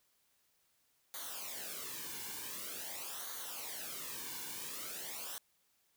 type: noise with flanger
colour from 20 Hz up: white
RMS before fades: -44 dBFS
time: 1.14-5.38 s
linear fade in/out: 0 ms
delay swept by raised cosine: 0.38 to 1.58 ms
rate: 0.46 Hz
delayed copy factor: -0.75
effects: white hiss -75 dBFS RMS until 5.96 s